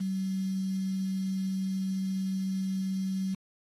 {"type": "tone with quantisation", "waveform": "sine", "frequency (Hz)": 190.4, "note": "F#3", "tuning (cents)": 50, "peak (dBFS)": -28, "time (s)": [0, 3.35], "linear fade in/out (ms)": 10, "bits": 8, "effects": ["AAC 32 kbps"]}